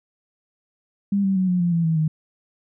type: tone with pitch steps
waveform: sine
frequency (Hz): 200 / 193.08 / 186.39 / 179.94 / 173.71 / 167.69 / 161.89 / 156.28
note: G3 / G3 / F#3 / F#3 / F3 / E3 / E3 / D#3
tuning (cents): +35 / -26 / +13 / -48 / -9 / +30 / -31 / +8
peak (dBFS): -17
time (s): 1.12-2.08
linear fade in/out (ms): 5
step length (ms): 120
effects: none